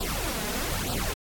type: noise with flanger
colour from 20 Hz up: pink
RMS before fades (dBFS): -30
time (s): 0-1.14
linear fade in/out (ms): 10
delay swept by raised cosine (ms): 0.23 to 4.83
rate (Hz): 1.1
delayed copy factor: +0.85
effects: AAC 64 kbps